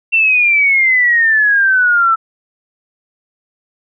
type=exponential sweep; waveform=sine; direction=down; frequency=2710 to 1318 Hz; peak=-8 dBFS; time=0.12-2.16 s; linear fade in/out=20 ms; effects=none